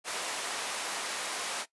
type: high-pass noise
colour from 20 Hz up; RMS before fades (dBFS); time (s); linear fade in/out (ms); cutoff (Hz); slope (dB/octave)
pink; -35; 0.04-1.66; 50; 630; 12
effects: noise-tail reverb RT60 0.1 s tail -18 dB re dry + resampled to 24000 Hz